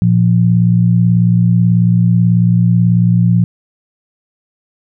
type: tone pair together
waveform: sine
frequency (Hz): 116.32 / 174.61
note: A#2 / F3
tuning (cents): -3 / 0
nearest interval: perfect fifth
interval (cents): 703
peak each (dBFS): -10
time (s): 0.02-3.44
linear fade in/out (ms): 0
effects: none